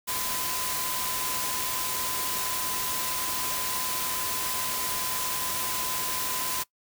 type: tone in noise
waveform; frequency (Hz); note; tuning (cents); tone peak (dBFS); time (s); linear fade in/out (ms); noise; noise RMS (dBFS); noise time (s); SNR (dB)
sine; 1016; B5; +49; -36; 0.07-6.64; 20; white; -30; 0.07-6.64; -9
effects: noise-tail reverb RT60 0.1 s tail -21 dB re dry